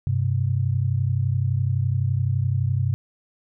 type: tone pair together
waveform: sine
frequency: 98 / 129.79 Hz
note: G2 / C3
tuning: 0 / -14 cents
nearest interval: perfect fourth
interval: 486 cents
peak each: -22 dBFS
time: 0.07-2.94 s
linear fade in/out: 0 ms
effects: none